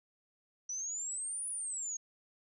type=exponential two-way sweep; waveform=sine; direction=up then down; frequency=5860 to 9956 to 6490 Hz; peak=-36 dBFS; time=0.69-1.97 s; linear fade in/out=5 ms; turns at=1.49 s; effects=none